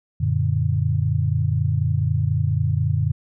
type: chord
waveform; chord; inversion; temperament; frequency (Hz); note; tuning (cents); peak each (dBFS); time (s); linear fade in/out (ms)
sine; Gb augmented; none; equal; 92.5 / 116.54 / 146.83; Gb2 / Bb2 / D3; 0 / 0 / 0; -22; 0.2-3.12; 10
effects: none